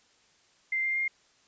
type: tone with pitch steps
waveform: sine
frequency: 2088 / 2104 / 2120 Hz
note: C7 / C7 / C7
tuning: -4 / +9 / +22 cents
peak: -26 dBFS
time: 0.72-1.08 s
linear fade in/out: 5 ms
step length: 120 ms
effects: white hiss -64 dBFS RMS until 1.47 s + resampled to 16000 Hz